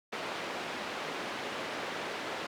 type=band-pass noise; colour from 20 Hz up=pink; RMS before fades=-38 dBFS; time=0.12-2.47 s; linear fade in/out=10 ms; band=340 to 3300 Hz; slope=12 dB/octave; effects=none